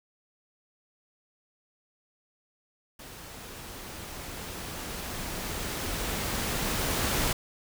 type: noise with level ramp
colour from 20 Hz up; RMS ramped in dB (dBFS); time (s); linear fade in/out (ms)
pink; -45 to -27; 2.99-7.33; 5
effects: none